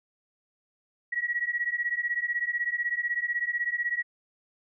sine beating tone pair, 1912 / 1928 Hz, A#6 / B6, +43 / -42 cents, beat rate 16 Hz, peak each -29 / -30 dBFS, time 1.12-4.03 s, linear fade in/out 10 ms, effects none

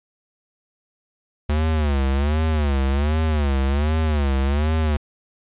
square tone with vibrato, 73 Hz, D2, 10 cents flat, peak -18 dBFS, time 1.49-4.97 s, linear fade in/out 5 ms, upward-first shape sine, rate 1.3 Hz, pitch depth 150 cents each way, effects resampled to 8000 Hz + 9-bit

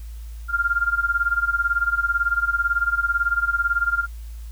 sine tone with tremolo, 1396.9 Hz, F6, in tune, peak -15 dBFS, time 0.48-4.07 s, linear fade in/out 50 ms, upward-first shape sine, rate 18 Hz, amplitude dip 85%, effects added 56 Hz sine -32 dBFS peak until 4.51 s + white hiss -53 dBFS RMS until 4.51 s

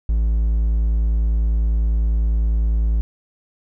triangle tone, 55 Hz, A1, in tune, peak -13 dBFS, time 0.09-3.01 s, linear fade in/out 0 ms, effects none

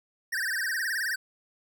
square tone with vibrato, 1699 Hz, G#6, 39 cents sharp, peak -28 dBFS, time 0.32-1.16 s, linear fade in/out 10 ms, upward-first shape sine, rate 19 Hz, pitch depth 190 cents each way, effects none

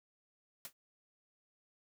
white noise with exponential decay, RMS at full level -41 dBFS, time 0.65-0.73 s, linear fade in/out 1 ms, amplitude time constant 17 ms, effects none

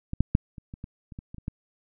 clicks, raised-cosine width 5 ms, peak -18 / -7 / -6 / -28 / -26 / -24 / -30 / -25 / -27 / -29 / -18 dBFS, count 11, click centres 0.134 / 0.206 / 0.351 / 0.582 / 0.739 / 0.841 / 1.122 / 1.189 / 1.345 / 1.383 / 1.481 s, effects none

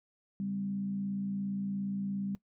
sine tone with frequency modulation, 197.5 Hz, G3, 13 cents sharp, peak -32 dBFS, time 0.4-2.35 s, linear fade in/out 0 ms, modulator 57.2 Hz, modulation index 0.4, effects noise-tail reverb RT60 0.1 s tail -19 dB re dry

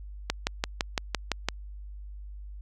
click train, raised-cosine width 0.2 ms, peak -8 dBFS, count 8, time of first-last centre 0.3-1.486 s, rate 5.9 Hz, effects added 50 Hz sine -39 dBFS peak until 2.61 s

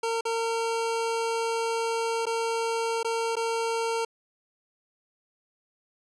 25% pulse tone with dropouts, 457.1 Hz, A#4, 34 cents flat, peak -22 dBFS, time 0.03-4.05 s, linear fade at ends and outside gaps 5 ms, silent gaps 0.21-0.252 / 2.256-2.266 / 3.031-3.046 / 3.356-3.366 s, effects resampled to 22050 Hz

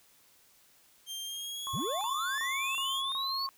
sawtooth tone with pitch glide, 3177 to 3485 Hz, G7 to A7, +23 to -17 cents, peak -34 dBFS, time 1.06-3.03 s, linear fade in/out 50 ms, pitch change +160 cents, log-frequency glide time 1.23-1.97 s
sine tone bursts, 1083 Hz, C#6, 41 cents flat, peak -35 dBFS, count 5, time 1.67-3.49 s, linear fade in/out 0 ms, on 340 ms, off 30 ms
triangle linear sweep, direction up, 77.78 to 4548 Hz, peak -31 dBFS, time 1.73-3.47 s, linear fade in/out 10 ms
effects white hiss -63 dBFS RMS until 3.57 s

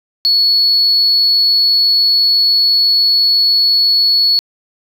sine tone, 4394 Hz, C#8, 16 cents flat, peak -7 dBFS, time 0.25-4.39 s, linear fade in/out 0 ms, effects tanh soft clip ceiling -5 dBFS + 8-bit

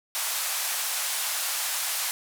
white band-pass noise, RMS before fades -29 dBFS, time 0.15-2.11 s, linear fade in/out 0 ms, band 680 to 14000 Hz, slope 24 dB/octave, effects none

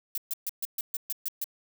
violet noise bursts, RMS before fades -31 dBFS, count 9, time 0.15-1.442 s, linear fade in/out 2 ms, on 28 ms, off 130 ms, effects none

